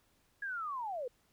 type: linear sweep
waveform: sine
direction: down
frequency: 1673 to 466.2 Hz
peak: -36 dBFS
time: 0.42-1.08 s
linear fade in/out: 5 ms
effects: pink hiss -72 dBFS RMS until 1.32 s